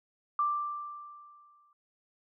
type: tone with exponential decay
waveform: sine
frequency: 1178 Hz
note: D6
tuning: 5 cents sharp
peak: -24 dBFS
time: 0.39-1.73 s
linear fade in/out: 2 ms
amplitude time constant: 290 ms
effects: none